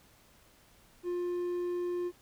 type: tone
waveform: triangle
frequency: 353.3 Hz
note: F4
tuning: 20 cents sharp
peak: -29 dBFS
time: 1.03-2.12 s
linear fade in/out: 50 ms
effects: pink hiss -62 dBFS RMS until 2.21 s